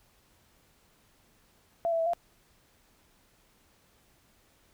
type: tone with pitch steps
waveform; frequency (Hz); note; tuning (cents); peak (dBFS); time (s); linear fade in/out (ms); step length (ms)
sine; 675 / 662 / 656 / 688; E5 / E5 / E5 / F5; +41 / +7 / -9 / -26; -25; 1.85-2.134; 0; 71
effects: pink hiss -65 dBFS RMS until 4.73 s